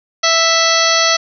harmonic tone with a mistuned harmonic, 659.3 Hz, E5, in tune, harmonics 1 / 2 / 3 / 4 / 5 / 6 / 7 / 8 / 9, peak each -18 / -17 / -18 / -23 / -20 / -22 / -18 / -22 / -19 dBFS, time 0.23-1.17 s, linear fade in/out 10 ms, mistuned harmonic 7, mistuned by -73 cents, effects none

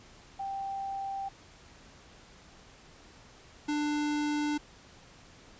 sine / square tone pair in turn, 784 / 296.7 Hz, G5 / D4, 0 / +18 cents, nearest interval octave + perfect fourth, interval 1682 cents, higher first, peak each -33 / -29 dBFS, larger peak second, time 0.39-1.29 / 3.68-4.58 s, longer neither, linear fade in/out 10 ms, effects pink hiss -55 dBFS RMS until 5.59 s + resampled to 16000 Hz

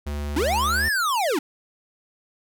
square tone with pitch glide, 72.9 to 73.58 Hz, D2 to D2, -12 to +4 cents, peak -27 dBFS, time 0.06-0.89 s, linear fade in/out 10 ms, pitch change +16 cents, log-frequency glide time 0.66-0.76 s
square linear two-way sweep, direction up then down, 256.7 to 1826 to 256.7 Hz, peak -21 dBFS, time 0.36-1.39 s, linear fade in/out 5 ms, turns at 0.87 s
effects none

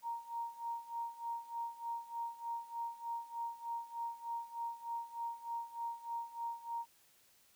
sine tone with tremolo, 932.3 Hz, A#5, in tune, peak -36 dBFS, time 0.02-6.86 s, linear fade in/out 50 ms, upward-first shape sine, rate 3.3 Hz, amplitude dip 85%, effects white hiss -68 dBFS RMS until 7.55 s

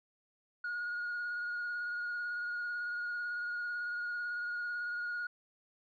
sine tone with vibrato, 1439 Hz, F#6, 49 cents flat, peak -33 dBFS, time 0.64-5.27 s, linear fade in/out 5 ms, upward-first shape sine, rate 18 Hz, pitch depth 21 cents each way, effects tanh soft clip ceiling -33 dBFS

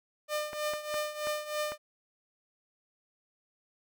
sawtooth tone with tremolo, 602 Hz, D5, 43 cents sharp, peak -25 dBFS, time 0.28-1.78 s, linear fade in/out 50 ms, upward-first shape triangle, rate 3.2 Hz, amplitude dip 80%
clicks, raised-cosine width 0.5 ms, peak -25 dBFS, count 5, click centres 0.532 / 0.736 / 0.942 / 1.271 / 1.72 s
effects none

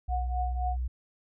sine tone with pitch glide, 61.74 to 62.28 Hz, B1 to B1, 0 to +15 cents, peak -28 dBFS, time 0.08-0.88 s, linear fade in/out 10 ms, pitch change +15 cents, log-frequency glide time 0.24-0.71 s
sine tone with tremolo, 730 Hz, F#5, 24 cents flat, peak -28 dBFS, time 0.08-0.77 s, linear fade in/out 50 ms, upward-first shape triangle, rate 3.8 Hz, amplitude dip 95%
effects none

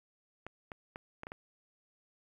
clicks, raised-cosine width 0.5 ms, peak -27 dBFS, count 6, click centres 0.466 / 0.718 / 0.959 / 1.234 / 1.269 / 1.319 s, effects 10-bit

